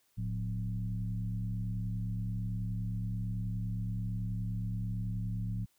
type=tone with frequency modulation; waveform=sine; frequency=110 Hz; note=A2; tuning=in tune; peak=-32 dBFS; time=0.17-5.66 s; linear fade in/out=20 ms; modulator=69.4 Hz; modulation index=0.92; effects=white hiss -72 dBFS RMS until 5.78 s